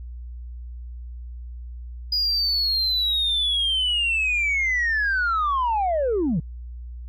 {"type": "linear sweep", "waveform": "sine", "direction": "down", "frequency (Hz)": [4935, 136.9], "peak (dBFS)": -18, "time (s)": [2.12, 6.4], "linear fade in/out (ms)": 5, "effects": ["tanh soft clip ceiling -17 dBFS", "added 60 Hz sine -33 dBFS peak until 7.08 s"]}